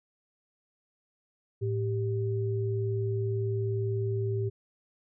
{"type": "tone pair together", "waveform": "sine", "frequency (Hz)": [109.86, 391.5], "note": ["A2", "G4"], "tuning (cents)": [-2, -2], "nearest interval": "octave + minor seventh", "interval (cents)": 2200, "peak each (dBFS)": [-28, -32], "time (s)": [1.61, 4.5], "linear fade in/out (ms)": 20, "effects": []}